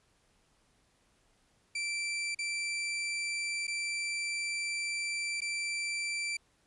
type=tone with dropouts; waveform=sawtooth; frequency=2341 Hz; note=D7; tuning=6 cents flat; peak=-29 dBFS; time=1.75-6.37 s; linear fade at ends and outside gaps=5 ms; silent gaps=2.348-2.388 / 3.67-3.678 / 5.406-5.417 s; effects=pink hiss -70 dBFS RMS until 6.66 s + resampled to 24000 Hz